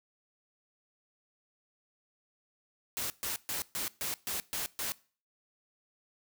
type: noise bursts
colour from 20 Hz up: white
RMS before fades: -35 dBFS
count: 8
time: 2.97-4.92 s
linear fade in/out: 0 ms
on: 130 ms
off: 130 ms
effects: noise-tail reverb RT60 0.4 s tail -21 dB re dry